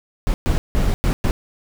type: noise bursts at uneven times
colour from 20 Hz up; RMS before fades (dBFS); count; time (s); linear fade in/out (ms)
brown; -17; 5; 0.27-0.34 / 0.46-0.58 / 0.75-0.94 / 1.04-1.13 / 1.24-1.31; 0
effects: none